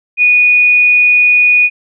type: tone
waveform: sine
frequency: 2465 Hz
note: D#7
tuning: 17 cents flat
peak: -5 dBFS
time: 0.17-1.7 s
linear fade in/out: 50 ms
effects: none